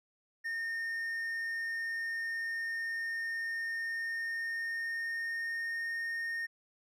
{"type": "tone with pitch glide", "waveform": "triangle", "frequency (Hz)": [1829, 1839.6], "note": ["A#6", "A#6"], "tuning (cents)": [-33, -23], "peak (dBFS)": -32, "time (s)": [0.44, 6.47], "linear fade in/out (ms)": 20, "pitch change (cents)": 10, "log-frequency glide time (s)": [3.77, 5.9], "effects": []}